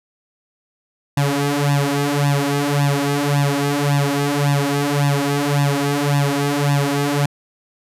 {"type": "tone with flanger", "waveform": "sawtooth", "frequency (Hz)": 142.6, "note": "C#3", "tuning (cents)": 49, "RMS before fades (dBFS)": -18, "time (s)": [1.17, 7.26], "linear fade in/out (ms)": 5, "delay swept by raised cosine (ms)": [1.1, 4.6], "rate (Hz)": 1.8, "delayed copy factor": 0.95, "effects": ["resampled to 32000 Hz"]}